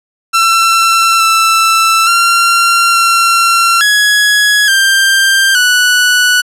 sawtooth tone with pitch steps, 1345 / 1329 / 1375 / 1365 / 1677 / 1582 / 1478 Hz, E6 / E6 / F6 / F6 / G#6 / G6 / F#6, +34 / +14 / -27 / -40 / +16 / +15 / -2 cents, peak -3 dBFS, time 0.33-6.42 s, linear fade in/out 20 ms, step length 870 ms, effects low-pass 12000 Hz 12 dB/octave

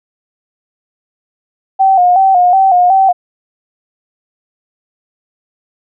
sine tone with vibrato, 743 Hz, F#5, 7 cents sharp, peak -5 dBFS, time 1.79-3.13 s, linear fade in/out 20 ms, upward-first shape square, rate 2.7 Hz, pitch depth 64 cents each way, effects none

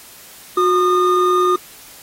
triangle tone pair together, 363 / 1221 Hz, F#4 / D#6, -33 / -33 cents, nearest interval octave + major sixth, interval 2100 cents, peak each -13 dBFS, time 0.57-1.56 s, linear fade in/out 5 ms, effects white hiss -41 dBFS RMS until 2.02 s + AAC 48 kbps

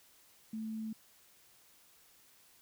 sine tone, 220 Hz, A3, in tune, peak -37 dBFS, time 0.53-0.93 s, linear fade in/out 5 ms, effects white hiss -64 dBFS RMS until 2.61 s

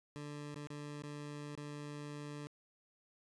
20% pulse tone with dropouts, 146.83 Hz, D3, in tune, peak -39 dBFS, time 0.16-2.47 s, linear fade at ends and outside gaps 0 ms, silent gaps 0.543-0.559 / 0.671-0.703 / 1.022-1.036 / 1.552-1.576 s, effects resampled to 22050 Hz

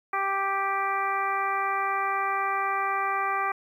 harmonic tone, 392 Hz, G4, in tune, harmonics 1 / 2 / 3 / 4 / 5 / 6, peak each -37 / -30 / -27 / -35 / -34 / -36 dBFS, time 0.13-3.52 s, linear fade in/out 5 ms, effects 10-bit

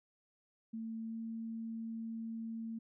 sine tone with pitch glide, 224.5 to 226.1 Hz, A3 to A3, +35 to +47 cents, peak -39 dBFS, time 0.73-2.79 s, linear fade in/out 10 ms, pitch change +12 cents, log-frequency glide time 1.07-1.15 s, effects none

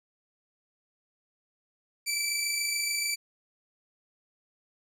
15% pulse tone pair together, 2300 / 2327 Hz, D7 / D7, -37 / -17 cents, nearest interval unison, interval 20 cents, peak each -28 / -22 dBFS, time 2.06-3.16 s, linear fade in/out 20 ms, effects none

